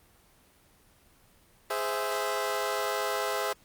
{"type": "chord", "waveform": "20% pulse", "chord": "Ab augmented", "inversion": "none", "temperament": "equal with one note detuned", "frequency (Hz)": [415.3, 519.3, 659.3], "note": ["Ab4", "C5", "E5"], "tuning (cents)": [0, -13, 0], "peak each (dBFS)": -28, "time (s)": [1.7, 3.53], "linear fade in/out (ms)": 5, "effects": ["pink hiss -61 dBFS RMS until 3.64 s", "Opus 24 kbps"]}